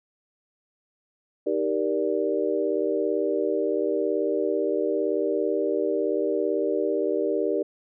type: chord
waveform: sine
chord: Eb major seventh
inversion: none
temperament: equal with one note detuned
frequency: 311.1 / 392 / 469.9 / 587.3 Hz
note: Eb4 / G4 / Bb4 / D5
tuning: 0 / 0 / +14 / 0 cents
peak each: -29 / -26 / -27 / -29 dBFS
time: 1.46-7.63 s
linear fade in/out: 10 ms
effects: none